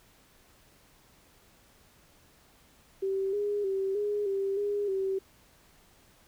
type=tone with pitch steps; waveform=sine; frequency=387.2 / 411 / 386.8 / 413.7 / 391.8 / 409.1 / 385 Hz; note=G4 / G#4 / G4 / G#4 / G4 / G#4 / G4; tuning=-21 / -18 / -23 / -7 / -1 / -26 / -31 cents; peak=-27 dBFS; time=3.02-5.19 s; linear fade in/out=10 ms; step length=310 ms; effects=pink hiss -61 dBFS RMS until 6.27 s